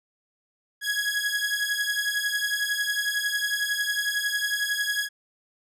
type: beating tone pair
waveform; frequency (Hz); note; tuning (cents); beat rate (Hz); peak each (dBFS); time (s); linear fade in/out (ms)
sawtooth; 1661.2 / 1672.2; G#6 / G#6; 0 / +11; 11; -24; 0.81-5.09; 50
effects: resampled to 32000 Hz